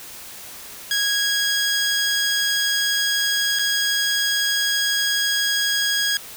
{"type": "tone with dropouts", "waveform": "15% pulse", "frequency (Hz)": 1648, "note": "G#6", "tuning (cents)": -14, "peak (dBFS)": -12, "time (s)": [0.91, 6.17], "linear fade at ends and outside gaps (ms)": 1, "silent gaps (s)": [3.588, 3.593], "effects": ["white hiss -38 dBFS RMS until 6.36 s"]}